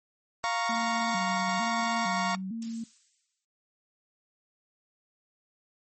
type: chord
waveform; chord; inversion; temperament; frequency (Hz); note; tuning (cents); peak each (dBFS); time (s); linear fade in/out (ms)
30% pulse; Bb minor; second; equal; 698.5 / 932.3 / 1108.7; F5 / Bb5 / Db6; 0 / 0 / 0; -29; 0.44-2.35; 0
type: tone with vibrato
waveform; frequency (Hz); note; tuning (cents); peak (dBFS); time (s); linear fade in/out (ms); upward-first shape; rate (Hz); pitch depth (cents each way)
sine; 207.7; G#3; 0; -32; 0.69-2.84; 5; square; 1.1; 160
type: noise with exponential decay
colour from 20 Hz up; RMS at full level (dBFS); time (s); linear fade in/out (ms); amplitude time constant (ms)
violet; -35; 2.62-3.45; 2; 180
effects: noise-tail reverb RT60 0.2 s tail -26 dB re dry + MP3 32 kbps